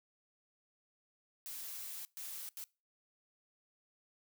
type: noise bursts at uneven times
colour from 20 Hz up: blue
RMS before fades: -45 dBFS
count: 3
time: 1.46-2.05 / 2.17-2.49 / 2.57-2.64 s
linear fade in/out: 0 ms
effects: noise-tail reverb RT60 0.3 s tail -23 dB re dry